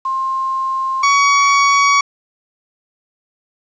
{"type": "tone pair in turn", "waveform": ["sine", "30% pulse"], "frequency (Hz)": [1060, 1125.4], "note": ["C6", "C#6"], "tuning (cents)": [22, 26], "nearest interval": "minor second", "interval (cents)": 104, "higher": "second", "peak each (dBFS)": [-16, -7], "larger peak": "second", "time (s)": [[0.05, 1.03], [1.03, 2.01]], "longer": "neither", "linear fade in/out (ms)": 5, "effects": ["resampled to 16000 Hz", "7-bit"]}